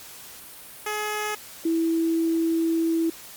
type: tone pair in turn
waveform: 10% pulse / sine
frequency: 422.6 / 328.7 Hz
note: G#4 / E4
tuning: +30 / -5 cents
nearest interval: major third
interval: 435 cents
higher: first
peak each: -18 / -20 dBFS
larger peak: first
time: 0.86-1.35 / 1.65-3.1 s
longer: second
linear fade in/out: 5 ms
effects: white hiss -43 dBFS RMS until 3.36 s + Opus 48 kbps